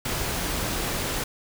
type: noise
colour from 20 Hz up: pink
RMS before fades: -28 dBFS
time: 0.05-1.24 s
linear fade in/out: 5 ms
effects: none